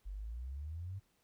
sine exponential sweep, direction up, 45.73 to 100.2 Hz, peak -40 dBFS, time 0.05-1 s, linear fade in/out 20 ms, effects pink hiss -75 dBFS RMS until 1.23 s

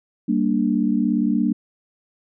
sine chord, G minor, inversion none, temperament equal, 196 / 233.1 / 293.7 Hz, G3 / Bb3 / D4, 0 / 0 / 0 cents, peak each -22 / -20 / -22 dBFS, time 0.28-1.53 s, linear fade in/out 10 ms, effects none

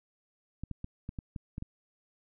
clicks, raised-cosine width 5 ms, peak -25 dBFS, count 8, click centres 0.636 / 0.713 / 0.844 / 1.091 / 1.188 / 1.362 / 1.581 / 1.624 s, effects none

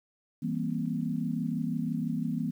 sine chord, C dominant seventh, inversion first, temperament just, 163.52 / 196.22 / 235.5 / 261.6 Hz, E3 / G3 / Bb3 / C4, -14 / +2 / +18 / 0 cents, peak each -33 / -36 / -32 / -36 dBFS, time 0.42-2.51 s, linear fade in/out 10 ms, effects 10-bit

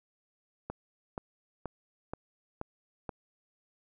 click train, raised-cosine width 1 ms, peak -22 dBFS, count 6, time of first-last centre 0.7-3.092 s, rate 2.09 Hz, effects none

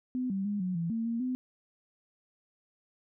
sine tone with pitch steps, 253.1 / 194 / 205.2 / 183.1 / 167.8 / 226.8 / 231.5 / 254 Hz, B3 / G3 / G#3 / F#3 / E3 / A#3 / A#3 / B3, +43 / -18 / -21 / -18 / +31 / -47 / -12 / +49 cents, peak -29 dBFS, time 0.15-1.35 s, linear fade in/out 0 ms, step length 150 ms, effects none

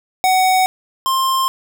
square tone pair in turn, 748 / 1055.6 Hz, F#5 / C6, +19 / +15 cents, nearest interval tritone, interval 596 cents, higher second, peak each -12 / -15 dBFS, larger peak first, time 0.24-0.66 / 1.06-1.48 s, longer neither, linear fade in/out 0 ms, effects none

